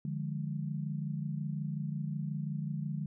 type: chord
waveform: sine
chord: D diminished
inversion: none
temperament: equal with one note detuned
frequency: 149.05 / 174.61 / 207.7 Hz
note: D3 / F3 / Ab3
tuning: +26 / 0 / 0 cents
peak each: -35 / -40 / -40 dBFS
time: 0.05-3.06 s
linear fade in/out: 2 ms
effects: none